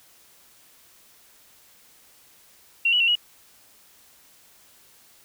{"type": "tone with pitch steps", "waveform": "sine", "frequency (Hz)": [2744, 2938, 2731, 2905], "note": ["F7", "F#7", "F7", "F#7"], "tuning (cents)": [-31, -13, -39, -32], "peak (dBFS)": -17, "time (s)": [2.85, 3.154], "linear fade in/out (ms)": 5, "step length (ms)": 76, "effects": ["white hiss -55 dBFS RMS until 5.24 s"]}